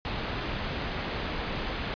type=low-pass noise; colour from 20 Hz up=pink; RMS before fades=-33 dBFS; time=0.05-1.94 s; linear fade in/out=0 ms; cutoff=4100 Hz; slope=24 dB/octave; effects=resampled to 11025 Hz